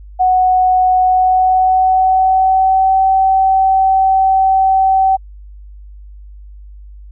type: tone with pitch glide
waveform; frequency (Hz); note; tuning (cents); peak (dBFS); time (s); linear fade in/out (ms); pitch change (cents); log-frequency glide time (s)
sine; 740 to 766.1; F#5 to G5; 0 to -40; -8; 0.19-5.17; 20; +60; 1.04-3.02
effects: added 50 Hz sine -32 dBFS peak until 7.11 s